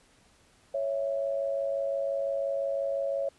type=tone pair together; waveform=sine; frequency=554.4 / 660.2 Hz; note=C#5 / E5; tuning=0 / +2 cents; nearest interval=minor third; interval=302 cents; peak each=-28 / -34 dBFS; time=0.74-3.29 s; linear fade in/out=5 ms; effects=pink hiss -62 dBFS RMS until 3.38 s + resampled to 24000 Hz